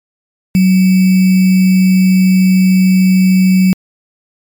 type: tone with sample-and-hold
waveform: sine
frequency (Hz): 186.6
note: F#3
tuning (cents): +15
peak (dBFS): -5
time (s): 0.55-3.73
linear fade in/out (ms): 0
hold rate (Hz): 2450
effects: MP3 96 kbps